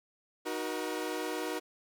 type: chord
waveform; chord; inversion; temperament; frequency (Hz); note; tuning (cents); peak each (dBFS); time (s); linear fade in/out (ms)
sawtooth; D# minor; none; equal with one note detuned; 311.1 / 370 / 477.6; D#4 / F#4 / A#4; 0 / 0 / +42; -34; 0.45-1.6; 20
effects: none